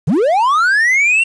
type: linear sweep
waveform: triangle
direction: up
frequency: 119.4 to 2769 Hz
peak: -8 dBFS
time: 0.07-1.24 s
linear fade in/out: 10 ms
effects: resampled to 22050 Hz + 7-bit